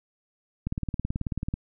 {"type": "click train", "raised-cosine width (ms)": 5, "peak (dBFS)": -16, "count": 17, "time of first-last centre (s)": [0.67, 1.54], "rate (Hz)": 18.4, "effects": []}